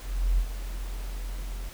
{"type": "tone with ADSR envelope", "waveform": "sine", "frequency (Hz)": 43.45, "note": "F1", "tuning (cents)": -8, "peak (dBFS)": -18, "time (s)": [0, 1.69], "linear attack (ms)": 380, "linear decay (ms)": 69, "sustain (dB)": -13, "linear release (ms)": 5, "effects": ["tanh soft clip ceiling -14 dBFS", "pink hiss -46 dBFS RMS until 1.73 s"]}